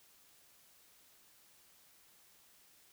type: silence
effects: white hiss -65 dBFS RMS until 2.92 s